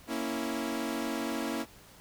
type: chord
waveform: sawtooth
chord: A# diminished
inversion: none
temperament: equal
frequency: 233.1 / 277.2 / 329.6 Hz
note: A#3 / C#4 / E4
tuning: 0 / 0 / 0 cents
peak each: -32 dBFS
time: 0.07-1.66 s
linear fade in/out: 50 ms
effects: pink hiss -55 dBFS RMS until 2 s